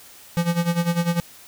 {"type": "tone with tremolo", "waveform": "square", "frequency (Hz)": 171.1, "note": "F3", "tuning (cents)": -35, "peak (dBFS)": -17, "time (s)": [0.37, 1.2], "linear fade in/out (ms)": 0, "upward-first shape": "sine", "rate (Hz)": 10, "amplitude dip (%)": 80, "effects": ["white hiss -46 dBFS RMS until 1.47 s"]}